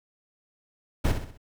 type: noise with echo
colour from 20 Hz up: brown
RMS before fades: -22 dBFS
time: 1.04-1.12 s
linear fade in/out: 10 ms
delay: 64 ms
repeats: 4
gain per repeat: -7 dB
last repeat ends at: 1.376 s
effects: none